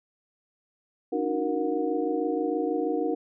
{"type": "tone cluster", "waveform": "sine", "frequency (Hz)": [286.4, 312.7, 369.3, 468.6, 725], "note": ["D4", "D#4", "F#4", "A#4", "F#5"], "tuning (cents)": [-43, 9, -3, 9, -35], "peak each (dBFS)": [-32, -29, -32, -29, -35], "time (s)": [1.12, 3.15], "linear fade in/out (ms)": 10, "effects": []}